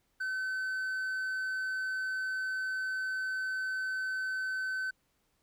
triangle tone, 1525 Hz, G6, 48 cents flat, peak -30 dBFS, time 0.2-4.91 s, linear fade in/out 10 ms, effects pink hiss -75 dBFS RMS until 5.42 s

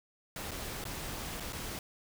pink noise with dropouts, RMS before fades -40 dBFS, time 0.36-1.79 s, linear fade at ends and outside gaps 2 ms, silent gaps 0.51-0.515 / 0.841-0.852 / 1.4-1.404 / 1.525-1.53 s, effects none

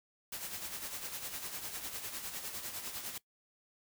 white noise with tremolo, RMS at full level -40 dBFS, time 0.32-3.18 s, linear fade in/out 5 ms, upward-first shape sine, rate 9.9 Hz, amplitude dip 55%, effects noise-tail reverb RT60 0.1 s tail -20 dB re dry

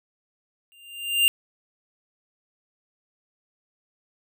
square tone with exponential growth, 2794 Hz, F7, in tune, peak -14 dBFS, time 0.72-1.28 s, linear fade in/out 0 ms, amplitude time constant 120 ms, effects none

